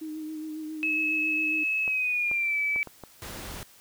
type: tone with vibrato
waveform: sine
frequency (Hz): 311.1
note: D#4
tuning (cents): 0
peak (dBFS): -33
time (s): 0.01-1.64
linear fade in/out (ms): 10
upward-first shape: sine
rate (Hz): 7.3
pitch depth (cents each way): 26
type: tone with pitch glide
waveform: sine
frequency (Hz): 2584 to 2302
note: E7 to D7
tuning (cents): -35 to -35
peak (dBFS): -24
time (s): 0.83-2.83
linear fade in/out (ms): 0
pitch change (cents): -200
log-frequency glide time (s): 1.83-2.58
type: clicks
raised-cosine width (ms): 1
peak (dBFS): -26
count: 5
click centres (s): 1.878 / 2.314 / 2.761 / 2.873 / 3.037
type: noise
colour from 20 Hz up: pink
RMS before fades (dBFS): -39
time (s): 3.22-3.63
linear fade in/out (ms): 0
effects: white hiss -55 dBFS RMS until 3.8 s